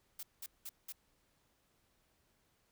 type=noise bursts; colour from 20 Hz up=blue; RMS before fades=-45 dBFS; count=4; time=0.19-0.924 s; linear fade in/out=5 ms; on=41 ms; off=190 ms; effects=pink hiss -75 dBFS RMS until 2.71 s